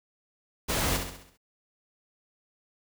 pink noise with echo, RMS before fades -28 dBFS, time 0.68-0.98 s, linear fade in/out 20 ms, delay 66 ms, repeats 6, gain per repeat -6 dB, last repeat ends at 1.376 s, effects none

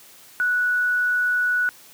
sine tone, 1474 Hz, F#6, 7 cents flat, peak -18 dBFS, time 0.4-1.69 s, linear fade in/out 0 ms, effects white hiss -48 dBFS RMS until 1.93 s + high-pass 100 Hz 12 dB/octave

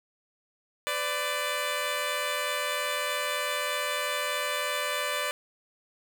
10% pulse tone pair together, 504.1 / 587.3 Hz, B4 / D5, +35 / 0 cents, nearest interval minor third, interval 265 cents, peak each -25 / -21 dBFS, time 0.87-5.31 s, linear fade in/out 0 ms, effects none

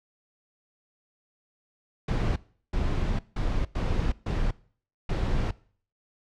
brown noise bursts at uneven times, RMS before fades -26 dBFS, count 6, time 2.08-2.36 / 2.73-3.19 / 3.36-3.65 / 3.75-4.12 / 4.26-4.51 / 5.09-5.51 s, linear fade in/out 5 ms, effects noise-tail reverb RT60 0.5 s tail -21 dB re dry + low-pass 5000 Hz 12 dB/octave

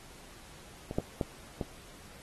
clicks, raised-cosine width 2 ms, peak -23 / -15 / -17 / -19 dBFS, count 4, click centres 0.911 / 0.985 / 1.212 / 1.612 s, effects pink hiss -53 dBFS RMS until 2.22 s + AAC 32 kbps

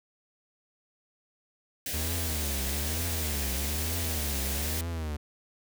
white band-stop noise, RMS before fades -34 dBFS, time 1.86-4.81 s, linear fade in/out 2 ms, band 800 to 1500 Hz, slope 96 dB/octave
45% pulse tone with vibrato, 75 Hz, D2, 37 cents sharp, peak -31 dBFS, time 1.93-5.17 s, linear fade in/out 10 ms, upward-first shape triangle, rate 1.1 Hz, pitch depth 230 cents each way
effects none

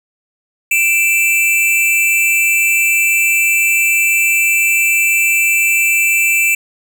square tone pair together, 2349 / 2653 Hz, D7 / E7, 0 / +10 cents, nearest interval major second, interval 210 cents, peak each -14 dBFS, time 0.71-6.55 s, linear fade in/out 5 ms, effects none

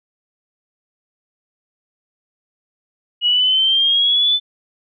sine exponential sweep, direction up, 2899 to 3520 Hz, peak -12 dBFS, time 3.21-4.4 s, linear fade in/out 50 ms, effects none

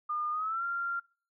sine tone with pitch glide, 1213 to 1385.3 Hz, D#6 to F6, -44 to -14 cents, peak -30 dBFS, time 0.09-1 s, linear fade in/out 10 ms, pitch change +230 cents, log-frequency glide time 0.31-0.64 s, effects noise-tail reverb RT60 0.4 s tail -24 dB re dry

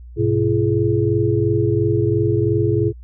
sine tone cluster, 103.2 / 126.1 / 339.2 / 419.7 Hz, G#2 / B2 / E4 / G#4, -10 / +36 / +50 / +18 cents, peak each -20 dBFS, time 0.16-2.93 s, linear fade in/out 50 ms, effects added 60 Hz sine -35 dBFS peak until 3.03 s

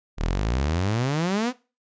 sawtooth exponential sweep, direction up, 36 to 262.1 Hz, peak -18 dBFS, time 0.17-1.53 s, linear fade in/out 50 ms, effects noise-tail reverb RT60 0.3 s tail -19 dB re dry + resampled to 16000 Hz

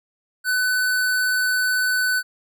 square tone, 1503 Hz, F#6, 27 cents sharp, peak -19 dBFS, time 0.44-2.23 s, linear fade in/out 50 ms, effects none

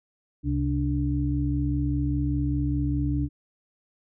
sine tone cluster, 67.2 / 132.2 / 291.5 Hz, C2 / C3 / D4, +47 / +18 / -13 cents, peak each -27 dBFS, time 0.43-3.29 s, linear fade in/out 50 ms, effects none

